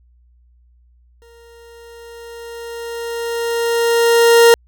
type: tone with exponential growth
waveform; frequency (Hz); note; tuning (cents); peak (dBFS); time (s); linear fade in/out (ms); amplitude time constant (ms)
40% pulse; 466.2; A#4; 0; -4; 1.22-4.54; 0; 720
effects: added 60 Hz sine -49 dBFS peak until 4.67 s